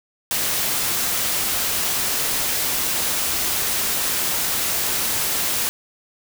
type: noise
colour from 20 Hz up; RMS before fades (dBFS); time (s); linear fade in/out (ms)
white; -22; 0.31-5.69; 0
effects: none